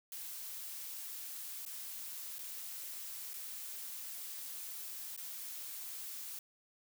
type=noise with dropouts; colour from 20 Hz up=blue; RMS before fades=-45 dBFS; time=0.12-6.39 s; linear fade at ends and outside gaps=2 ms; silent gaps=1.652-1.662 / 2.385-2.39 / 3.335-3.339 / 5.164-5.176 s; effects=none